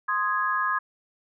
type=chord; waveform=sine; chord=Ab major; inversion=first; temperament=equal; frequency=1046.5 / 1244.5 / 1661.2 Hz; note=C6 / Eb6 / Ab6; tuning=0 / 0 / 0 cents; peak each=-27 dBFS; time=0.08-0.79 s; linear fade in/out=10 ms; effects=none